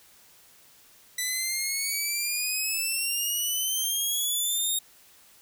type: exponential sweep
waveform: 10% pulse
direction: up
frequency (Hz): 1979 to 3729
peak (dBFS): -18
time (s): 1.18-4.79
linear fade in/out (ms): 5
effects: white hiss -56 dBFS RMS until 5.41 s